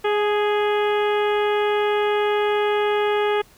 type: harmonic tone with a mistuned harmonic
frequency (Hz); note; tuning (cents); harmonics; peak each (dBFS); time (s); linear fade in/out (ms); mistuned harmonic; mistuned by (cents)
415.3; G#4; 0; 1 / 2 / 3 / 4 / 5 / 6 / 7 / 8; -19 / -25 / -29 / -31 / -33 / -35 / -36 / -37; 0.04-3.42; 10; 2; +21
effects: pink hiss -52 dBFS RMS until 3.57 s